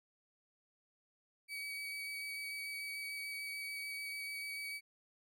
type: tone with vibrato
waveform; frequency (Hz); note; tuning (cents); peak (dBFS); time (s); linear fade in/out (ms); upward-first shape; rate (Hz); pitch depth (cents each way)
35% pulse; 2272; C#7; +42; -39; 1.48-4.81; 50; square; 6.8; 10
effects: none